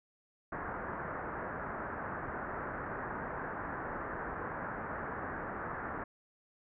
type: low-pass noise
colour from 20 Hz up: white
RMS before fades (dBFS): -40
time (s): 0.52-6.04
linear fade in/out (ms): 5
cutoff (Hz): 1700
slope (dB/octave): 48
effects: none